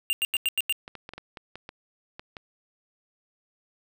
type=tone bursts; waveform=square; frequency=2794 Hz; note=F7; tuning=in tune; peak=-23 dBFS; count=6; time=0.1-0.725 s; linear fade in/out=0 ms; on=30 ms; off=89 ms
type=clicks; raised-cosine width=0.3 ms; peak=-23 dBFS; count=11; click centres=0.354 / 0.879 / 0.953 / 1.091 / 1.136 / 1.18 / 1.372 / 1.556 / 1.691 / 2.195 / 2.368 s
effects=none